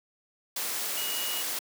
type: tone in noise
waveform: sine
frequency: 2899 Hz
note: F#7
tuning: 36 cents flat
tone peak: -35 dBFS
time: 0.97-1.42 s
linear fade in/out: 5 ms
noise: white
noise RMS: -32 dBFS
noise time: 0.56-1.59 s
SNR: -6 dB
effects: high-pass 300 Hz 12 dB/octave